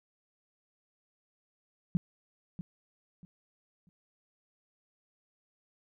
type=tone with echo; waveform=sine; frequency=176.4 Hz; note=F3; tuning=18 cents sharp; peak=-23 dBFS; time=1.95-1.97 s; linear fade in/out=0 ms; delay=640 ms; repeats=3; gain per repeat=-12 dB; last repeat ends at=3.89 s; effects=none